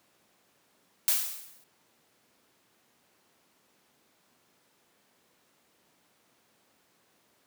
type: noise with exponential decay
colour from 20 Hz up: blue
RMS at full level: -22 dBFS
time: 1.08-1.64 s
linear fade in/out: 0 ms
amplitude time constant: 120 ms
effects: pink hiss -67 dBFS RMS until 7.46 s + high-pass 200 Hz 12 dB/octave